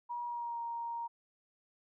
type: tone with pitch glide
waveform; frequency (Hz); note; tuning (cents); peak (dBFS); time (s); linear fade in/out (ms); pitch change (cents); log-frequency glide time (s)
sine; 958 to 935; A#5 to A#5; +47 to +5; -36; 0.09-1.08; 20; -42; 0.25-0.6
effects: none